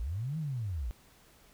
sine linear two-way sweep, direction up then down, 50.1 to 163.4 to 50.1 Hz, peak -32 dBFS, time 0-0.91 s, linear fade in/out 0 ms, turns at 0.38 s, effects pink hiss -61 dBFS RMS until 1.53 s

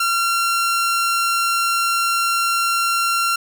sawtooth tone, 1370 Hz, F6, 34 cents flat, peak -13 dBFS, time 0-3.36 s, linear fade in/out 5 ms, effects none

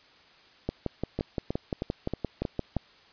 two click trains, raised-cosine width 2 ms, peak -16 / -15 dBFS, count 6 / 13, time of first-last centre 1.19-2.767 / 0.69-2.766 s, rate 3.17 / 5.78 Hz, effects white hiss -57 dBFS RMS until 3.12 s + resampled to 11025 Hz

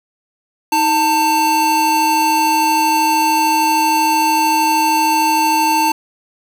square tone pair together, 315.7 / 894 Hz, D#4 / A5, +25 / +27 cents, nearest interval octave + tritone, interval 1802 cents, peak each -21 / -13 dBFS, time 0.72-5.92 s, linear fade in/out 5 ms, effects none

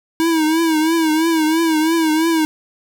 square tone with vibrato, 320.7 Hz, E4, 48 cents flat, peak -14 dBFS, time 0.2-2.45 s, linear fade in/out 0 ms, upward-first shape triangle, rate 3 Hz, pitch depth 84 cents each way, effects none

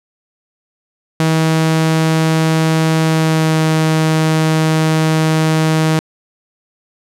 sawtooth tone with pitch glide, 160 to 158.25 Hz, D#3 to D#3, +49 to +30 cents, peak -7 dBFS, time 1.2-5.99 s, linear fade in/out 0 ms, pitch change -19 cents, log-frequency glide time 3.03-3.63 s, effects low-pass 11000 Hz 12 dB/octave

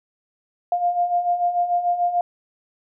sine beating tone pair, 698.5 / 705.3 Hz, F5 / F5, 0 / +17 cents, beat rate 6.8 Hz, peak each -25 / -19 dBFS, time 0.72-2.21 s, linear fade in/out 2 ms, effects none

